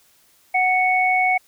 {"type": "tone pair together", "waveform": "sine", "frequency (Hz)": [740.6, 2217], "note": ["F#5", "C#7"], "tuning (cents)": [1, 0], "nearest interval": "octave + perfect fifth", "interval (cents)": 1899, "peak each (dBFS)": -18, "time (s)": [0.54, 1.38], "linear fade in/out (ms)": 10, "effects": ["white hiss -57 dBFS RMS until 1.47 s"]}